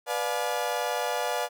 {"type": "chord", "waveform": "35% pulse", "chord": "B diminished seventh", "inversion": "none", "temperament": "just", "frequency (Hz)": [493.9, 592.7, 711.2, 853.4], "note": ["B4", "D5", "F5", "Ab5"], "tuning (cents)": [0, 16, 31, 47], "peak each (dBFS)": [-31, -31, -30, -31], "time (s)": [0.06, 1.49], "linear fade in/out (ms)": 50, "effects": []}